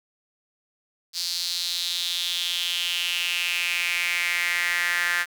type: tone with high-pass filter sweep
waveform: sawtooth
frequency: 174.61 Hz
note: F3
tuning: in tune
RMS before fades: -26 dBFS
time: 1.13-5.26 s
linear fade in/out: 50 ms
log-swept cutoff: 4600 to 1700 Hz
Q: 4.7
effects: 8-bit